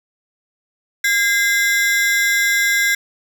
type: ring-modulated tone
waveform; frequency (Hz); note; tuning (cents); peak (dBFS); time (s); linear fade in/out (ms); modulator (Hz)
40% pulse; 1845; A#6; -18; -10; 1.04-2.95; 5; 225
effects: none